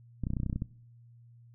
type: clicks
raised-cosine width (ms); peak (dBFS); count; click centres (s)
5; -20; 12; 0.237 / 0.269 / 0.304 / 0.335 / 0.368 / 0.401 / 0.433 / 0.463 / 0.498 / 0.529 / 0.56 / 0.621
effects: noise-tail reverb RT60 0.6 s tail -20 dB re dry + added 118 Hz sine -53 dBFS peak until 1.54 s